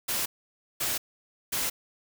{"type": "noise bursts", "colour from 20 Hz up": "white", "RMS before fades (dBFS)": -29, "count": 3, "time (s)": [0.08, 1.7], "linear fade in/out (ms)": 10, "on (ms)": 180, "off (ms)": 540, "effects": []}